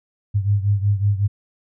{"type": "beating tone pair", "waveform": "sine", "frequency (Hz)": [100, 105.4], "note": ["G2", "G#2"], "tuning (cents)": [35, 26], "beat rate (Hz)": 5.4, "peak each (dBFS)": [-17, -21], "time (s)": [0.34, 1.28], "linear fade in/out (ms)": 20, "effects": []}